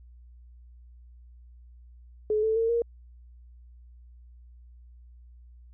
sine tone with pitch steps, 427.3 / 440.6 / 454.3 / 468.4 Hz, G#4 / A4 / A#4 / A#4, +49 / +2 / -45 / +8 cents, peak -22 dBFS, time 2.3-2.82 s, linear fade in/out 2 ms, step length 130 ms, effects added 60 Hz sine -48 dBFS peak until 5.73 s

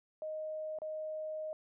sine tone with dropouts, 622.3 Hz, D#5, in tune, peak -37 dBFS, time 0.22-1.53 s, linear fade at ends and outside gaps 1 ms, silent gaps 0.787-0.818 s, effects none

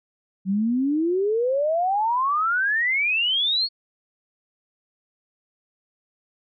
sine exponential sweep, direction up, 185 to 4435 Hz, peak -19 dBFS, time 0.45-3.69 s, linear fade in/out 50 ms, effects none

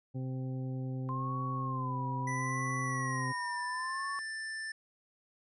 harmonic tone, 130 Hz, C3, 11 cents flat, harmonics 1 / 2 / 3 / 4 / 6, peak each -35 / -41 / -50 / -50 / -57 dBFS, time 0.14-3.33 s, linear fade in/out 20 ms
sine tone with vibrato, 1041 Hz, C6, 9 cents flat, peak -36 dBFS, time 1.09-4.19 s, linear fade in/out 0 ms, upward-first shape sine, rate 0.72 Hz, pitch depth 120 cents each way
square tone with pitch glide, 1975.5 to 1770.2 Hz, B6 to A6, 0 to +10 cents, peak -38 dBFS, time 2.27-4.72 s, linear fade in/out 5 ms, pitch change -190 cents, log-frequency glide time 2.82-3.66 s
effects resampled to 24000 Hz

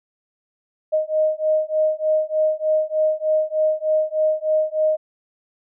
sine beating tone pair, 620 / 623.3 Hz, D#5 / D#5, -6 / +3 cents, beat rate 3.3 Hz, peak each -20 dBFS, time 0.92-4.97 s, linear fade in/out 20 ms, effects none

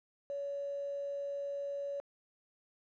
sine tone with quantisation, 564 Hz, C#5, 30 cents sharp, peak -36 dBFS, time 0.3-2 s, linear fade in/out 0 ms, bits 8, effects low-pass 2000 Hz 12 dB/octave

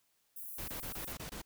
white high-pass noise, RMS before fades -45 dBFS, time 0.36-1.13 s, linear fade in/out 5 ms, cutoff 11000 Hz, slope 24 dB/octave
pink noise bursts, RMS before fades -44 dBFS, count 7, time 0.58-1.418 s, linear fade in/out 5 ms, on 100 ms, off 23 ms
effects white hiss -75 dBFS RMS until 1.45 s

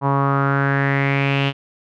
sawtooth tone with low-pass filter sweep, 138.59 Hz, C#3, in tune, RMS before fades -18 dBFS, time 0.01-1.53 s, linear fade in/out 50 ms, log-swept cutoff 980 to 3000 Hz, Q 5.1, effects none

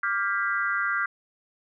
sine chord, G dominant seventh, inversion second, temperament equal with one note detuned, 1174.7 / 1396.9 / 1599.1 / 1975.5 Hz, D6 / F6 / G6 / B6, 0 / 0 / +34 / 0 cents, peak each -31 / -27 / -28 / -33 dBFS, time 0.03-1.06 s, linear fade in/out 5 ms, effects none

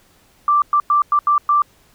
sine tone bursts at uneven times, 1174.7 Hz, D6, in tune, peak -11 dBFS, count 6, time 0.48-0.62 / 0.73-0.8 / 0.9-1.02 / 1.12-1.19 / 1.27-1.38 / 1.49-1.62 s, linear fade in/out 2 ms, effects pink hiss -54 dBFS RMS until 1.94 s

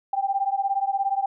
sine beating tone pair, 781 / 798 Hz, G5 / G5, -7 / +31 cents, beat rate 17 Hz, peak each -24 / -25 dBFS, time 0.13-1.26 s, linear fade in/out 5 ms, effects none

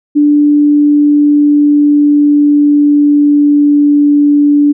sine tone with pitch glide, 293.7 to 290.8 Hz, D4 to D4, 0 to -17 cents, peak -4 dBFS, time 0.15-4.73 s, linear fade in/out 20 ms, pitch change -17 cents, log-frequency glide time 0.38-4.1 s, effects none

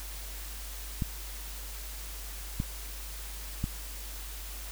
clicks, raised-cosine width 5 ms, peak -17 dBFS, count 3, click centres 1.022 / 2.601 / 3.641 s, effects added 50 Hz sine -40 dBFS peak until 4.71 s + white hiss -44 dBFS RMS until 4.71 s

